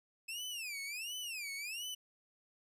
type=tone with vibrato; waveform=sawtooth; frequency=2579 Hz; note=E7; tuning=39 cents flat; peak=-37 dBFS; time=0.28-1.95 s; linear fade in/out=10 ms; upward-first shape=sine; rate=1.4 Hz; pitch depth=270 cents each way; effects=resampled to 32000 Hz + 13-bit